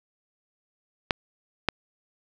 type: clicks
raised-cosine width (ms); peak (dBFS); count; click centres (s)
0.3; -5; 2; 1.108 / 1.687
effects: none